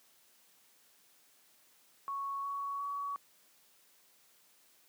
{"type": "tone with pitch steps", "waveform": "sine", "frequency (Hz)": [1108.7, 1119, 1129.4], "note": ["C#6", "C#6", "C#6"], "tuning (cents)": [0, 16, 32], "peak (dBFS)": -35, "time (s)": [2.08, 3.16], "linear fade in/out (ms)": 0, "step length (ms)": 360, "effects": ["white hiss -66 dBFS RMS until 4.88 s", "high-pass 150 Hz 12 dB/octave"]}